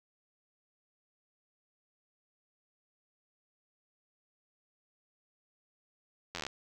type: slowing click train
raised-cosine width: 0.2 ms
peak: -20 dBFS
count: 10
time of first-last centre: 6.35-6.466 s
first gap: 11 ms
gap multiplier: 1.04
effects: none